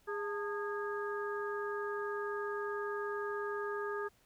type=harmonic tone with a mistuned harmonic; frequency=411.2 Hz; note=G#4; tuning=17 cents flat; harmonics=1 / 2 / 3 / 4; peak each=-37 / -46 / -42 / -43 dBFS; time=0.07-4.09 s; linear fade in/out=20 ms; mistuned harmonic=2; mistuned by=+140 cents; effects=pink hiss -69 dBFS RMS until 4.25 s